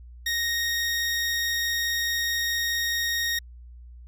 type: tone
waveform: 20% pulse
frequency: 1864.7 Hz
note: A#6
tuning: in tune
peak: -19 dBFS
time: 0.26-3.39 s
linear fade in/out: 5 ms
effects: added 60 Hz sine -42 dBFS peak until 4.07 s